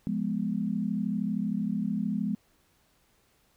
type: chord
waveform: sine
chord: F diminished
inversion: none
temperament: equal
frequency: 174.61 / 207.7 / 246.9 Hz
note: F3 / Ab3 / Cb4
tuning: 0 / 0 / 0 cents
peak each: -33 / -29 / -33 dBFS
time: 0.07-2.35 s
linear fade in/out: 0 ms
effects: pink hiss -67 dBFS RMS until 3.56 s